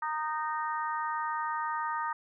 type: harmonic tone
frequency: 308.7 Hz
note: D#4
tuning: 14 cents flat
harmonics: 3 / 4 / 5 / 6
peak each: -33 / -34 / -41 / -41 dBFS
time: 0.02-2.13 s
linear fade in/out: 5 ms
effects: none